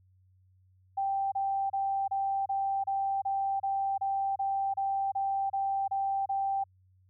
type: tone bursts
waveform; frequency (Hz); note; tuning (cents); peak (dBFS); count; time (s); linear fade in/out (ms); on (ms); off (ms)
sine; 784; G5; 0; -27; 15; 0.97-6.64; 10; 350; 30
effects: added 93 Hz sine -61 dBFS peak until 7.09 s